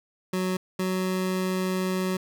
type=tone pair in turn; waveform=25% pulse; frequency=185 / 185.92 Hz; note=F#3 / F#3; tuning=0 / +9 cents; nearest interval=unison; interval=9 cents; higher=second; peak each=-21 dBFS; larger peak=neither; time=0.33-0.57 / 0.79-2.17 s; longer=second; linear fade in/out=5 ms; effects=none